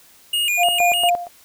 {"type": "tone with vibrato", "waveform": "square", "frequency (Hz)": 2637, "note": "E7", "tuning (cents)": 0, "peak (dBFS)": -18, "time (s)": [0.33, 1.1], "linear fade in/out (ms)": 5, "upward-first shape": "square", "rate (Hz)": 3.3, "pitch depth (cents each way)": 140}
{"type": "tone with tremolo", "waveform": "sine", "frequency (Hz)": 701, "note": "F5", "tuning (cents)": 6, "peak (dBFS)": -14, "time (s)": [0.57, 1.28], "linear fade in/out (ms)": 50, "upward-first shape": "square", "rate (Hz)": 4.3, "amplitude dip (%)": 75}
{"effects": ["white hiss -50 dBFS RMS until 1.44 s"]}